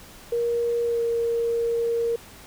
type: tone with pitch glide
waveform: sine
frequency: 471.5 to 465.8 Hz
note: A#4 to A#4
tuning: +20 to -1 cents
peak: -21 dBFS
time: 0.32-2.16 s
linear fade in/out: 5 ms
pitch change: -21 cents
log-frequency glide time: 0.86-1.02 s
effects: pink hiss -46 dBFS RMS until 2.46 s